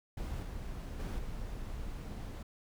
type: noise with level steps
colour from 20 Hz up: brown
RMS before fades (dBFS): -38 / -41 / -37 / -41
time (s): 0.17-2.43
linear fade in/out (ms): 5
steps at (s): 0.42 / 0.99 / 1.18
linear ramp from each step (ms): 10
effects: none